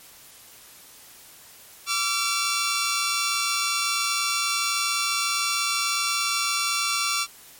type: tone pair together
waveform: 10% pulse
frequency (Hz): 1156.9 / 1364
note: D6 / F6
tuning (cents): -26 / -41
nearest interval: minor third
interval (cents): 285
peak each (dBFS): -17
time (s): 1.86-7.27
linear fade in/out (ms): 50
effects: white hiss -48 dBFS RMS until 7.59 s + MP3 64 kbps